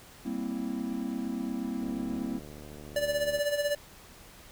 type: chord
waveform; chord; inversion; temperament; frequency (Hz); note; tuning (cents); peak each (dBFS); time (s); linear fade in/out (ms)
triangle; C dominant seventh; second; equal; 196 / 233.1 / 261.6 / 329.6; G3 / Bb3 / C4 / E4; 0 / 0 / 0 / 0; -37 / -33 / -33 / -37; 0.25-2.39; 10
type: click train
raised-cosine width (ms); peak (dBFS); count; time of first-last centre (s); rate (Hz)
2; -33; 117; 1.83-3.389; 74.4
type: tone with tremolo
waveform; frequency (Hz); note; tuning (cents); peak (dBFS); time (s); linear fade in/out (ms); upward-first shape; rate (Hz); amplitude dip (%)
square; 582; D5; -16; -25; 2.96-3.75; 2; sine; 16; 65
effects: pink hiss -52 dBFS RMS until 4.51 s